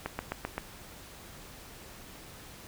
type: click train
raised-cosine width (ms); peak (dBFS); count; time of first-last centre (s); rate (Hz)
0.5; -17; 5; 0.06-0.58; 7.69
effects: pink hiss -49 dBFS RMS until 2.67 s